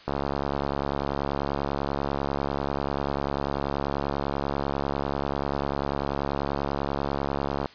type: click train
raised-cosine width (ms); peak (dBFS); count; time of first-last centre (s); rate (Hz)
1; -13; 533; 0.08-7.658; 70.2
effects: white hiss -49 dBFS RMS until 7.74 s + resampled to 11025 Hz